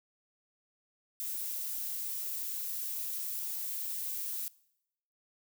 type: noise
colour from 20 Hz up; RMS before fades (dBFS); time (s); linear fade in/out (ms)
violet; -37; 1.2-4.48; 0
effects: noise-tail reverb RT60 0.8 s tail -22 dB re dry